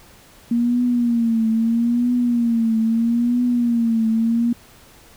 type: tone with vibrato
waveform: sine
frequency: 233.9 Hz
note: A#3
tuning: 6 cents sharp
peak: -15 dBFS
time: 0.51-4.53 s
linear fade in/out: 5 ms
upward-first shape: triangle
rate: 0.77 Hz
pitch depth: 93 cents each way
effects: pink hiss -48 dBFS RMS until 5.16 s